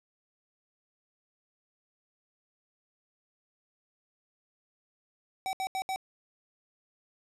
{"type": "tone bursts at uneven times", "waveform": "square", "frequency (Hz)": 764, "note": "G5", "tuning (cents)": -45, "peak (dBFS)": -31, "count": 4, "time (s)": [[5.46, 5.53], [5.6, 5.67], [5.75, 5.82], [5.89, 5.96]], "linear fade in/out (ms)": 0, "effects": ["low-pass 12000 Hz 12 dB/octave"]}